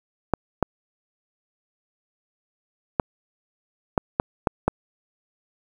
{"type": "clicks", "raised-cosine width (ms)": 1, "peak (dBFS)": -4, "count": 7, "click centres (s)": [0.337, 0.627, 2.998, 3.978, 4.199, 4.472, 4.68], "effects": ["7-bit"]}